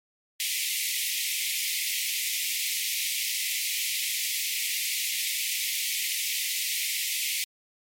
pink high-pass noise, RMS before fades -29 dBFS, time 0.4-7.44 s, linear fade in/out 0 ms, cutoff 2000 Hz, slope 96 dB/octave, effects MP3 64 kbps

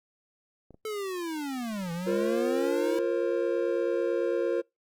clicks, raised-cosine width 2 ms, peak -35 / -37 dBFS, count 2, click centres 0.707 / 0.744 s
square linear two-way sweep, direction down then up, 440 to 165.5 to 328.4 Hz, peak -32 dBFS, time 0.85-2.99 s, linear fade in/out 2 ms, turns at 1.92 s
triangle chord, F suspended fourth, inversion none, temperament equal with one note detuned, 349.2 / 466.2 / 535.2 Hz, F4 / Bb4 / C5, 0 / 0 / +39 cents, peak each -27 / -27 / -28 dBFS, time 2.06-4.62 s, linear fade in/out 20 ms
effects noise-tail reverb RT60 0.2 s tail -26 dB re dry + Opus 48 kbps

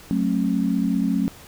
sine chord, F# minor, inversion none, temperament equal with one note detuned, 185 / 220 / 270.4 Hz, F#3 / A3 / C#4, 0 / 0 / -43 cents, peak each -23 dBFS, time 0.11-1.28 s, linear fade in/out 0 ms, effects pink hiss -45 dBFS RMS until 1.47 s

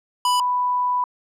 square / sine tone pair in turn, 990 / 990 Hz, B5 / B5, +4 / +4 cents, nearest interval unison, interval 0 cents, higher neither, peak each -17 / -18 dBFS, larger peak first, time 0.25-0.4 / 0.4-1.04 s, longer second, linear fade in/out 2 ms, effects low-pass 12000 Hz 12 dB/octave

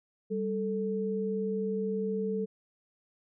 sine tone pair together, 196.1 / 440.2 Hz, G3 / A4, +1 / +1 cents, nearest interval octave + major second, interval 1400 cents, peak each -32 / -31 dBFS, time 0.3-2.46 s, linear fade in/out 20 ms, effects none

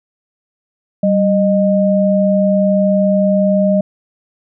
sine tone pair together, 193.71 / 615 Hz, G3 / D#5, -20 / -20 cents, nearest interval octave + minor sixth, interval 2000 cents, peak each -12 / -13 dBFS, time 1.03-3.81 s, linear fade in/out 5 ms, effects none

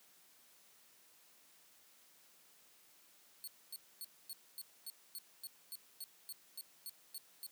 5% pulse tone bursts, 4370 Hz, C#8, 26 cents flat, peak -37 dBFS, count 15, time 3.44-7.465 s, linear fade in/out 0 ms, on 35 ms, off 250 ms, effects white hiss -66 dBFS RMS until 7.51 s + high-pass 150 Hz 12 dB/octave

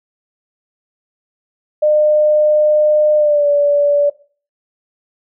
sine tone with pitch glide, 605 to 578 Hz, D#5 to D5, -49 to -28 cents, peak -9 dBFS, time 1.82-4.1 s, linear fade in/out 10 ms, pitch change -79 cents, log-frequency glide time 3.16-3.48 s, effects noise-tail reverb RT60 0.4 s tail -18 dB re dry

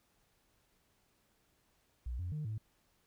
sine tone with pitch steps, 60.7 / 88.9 / 151.9 / 108.5 Hz, B1 / F2 / D#3 / A2, -29 / +31 / -41 / -24 cents, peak -35 dBFS, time 2.06-2.58 s, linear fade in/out 5 ms, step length 130 ms, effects tanh soft clip ceiling -33 dBFS + pink hiss -74 dBFS RMS until 3.06 s

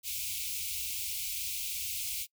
white band-stop noise, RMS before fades -36 dBFS, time 0.03-2.27 s, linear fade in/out 50 ms, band 110 to 2200 Hz, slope 96 dB/octave, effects noise-tail reverb RT60 0.1 s tail -24 dB re dry

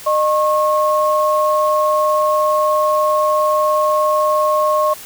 sine tone pair together, 610 / 1086.9 Hz, D#5 / C#6, -34 / -34 cents, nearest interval minor seventh, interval 1000 cents, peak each -15 dBFS, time 0.06-4.94 s, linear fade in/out 10 ms, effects white hiss -35 dBFS RMS until 5.05 s

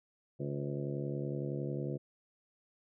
harmonic tone with a mistuned harmonic, 70.9 Hz, C#2, 40 cents sharp, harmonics 2 / 3 / 4 / 5 / 6 / 7 / 8 / 9, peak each -37 / -44 / -44 / -41 / -49 / -44 / -50 / -52 dBFS, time 0.39-1.98 s, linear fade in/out 20 ms, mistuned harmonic 8, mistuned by -58 cents, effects none

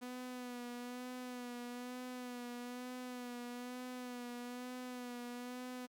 sawtooth tone with vibrato, 246.9 Hz, B3, in tune, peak -40 dBFS, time 0.01-5.87 s, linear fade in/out 20 ms, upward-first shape sine, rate 1.1 Hz, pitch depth 33 cents each way, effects Opus 48 kbps

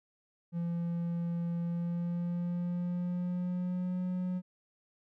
triangle tone with pitch glide, 170.7 to 181.9 Hz, F3 to F#3, -39 to -29 cents, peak -29 dBFS, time 0.52-4.42 s, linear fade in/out 50 ms, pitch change +110 cents, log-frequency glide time 1.62-4.01 s, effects none

